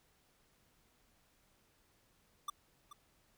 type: tone with echo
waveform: square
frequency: 1178 Hz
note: D6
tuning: 5 cents sharp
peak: -37 dBFS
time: 2.48-2.5 s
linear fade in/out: 5 ms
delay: 430 ms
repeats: 1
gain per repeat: -13 dB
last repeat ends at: 2.93 s
effects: pink hiss -72 dBFS RMS until 3.37 s